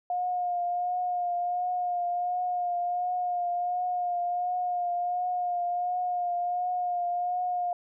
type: tone with vibrato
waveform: sine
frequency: 713 Hz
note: F5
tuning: 36 cents sharp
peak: -26 dBFS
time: 0.1-7.73 s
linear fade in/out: 2 ms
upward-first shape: triangle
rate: 1.4 Hz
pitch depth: 28 cents each way
effects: none